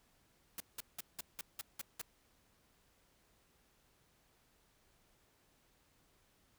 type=noise bursts; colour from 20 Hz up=white; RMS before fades=-43 dBFS; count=8; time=0.58-2.016 s; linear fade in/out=2 ms; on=22 ms; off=180 ms; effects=pink hiss -72 dBFS RMS until 6.58 s